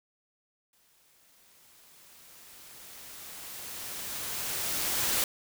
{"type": "noise with exponential growth", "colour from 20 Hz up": "white", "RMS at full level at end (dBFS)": -27, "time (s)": [0.73, 5.24], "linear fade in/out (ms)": 2, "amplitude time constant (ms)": 980, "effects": []}